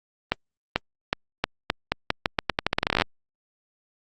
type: accelerating click train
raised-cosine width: 0.3 ms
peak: -4 dBFS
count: 24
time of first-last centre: 0.32-3.02 s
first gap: 440 ms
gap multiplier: 0.84
effects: Opus 32 kbps